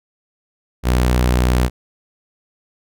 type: tone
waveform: sawtooth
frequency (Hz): 61.74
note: B1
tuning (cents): 0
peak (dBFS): -9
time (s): 0.83-1.7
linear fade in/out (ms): 50
effects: none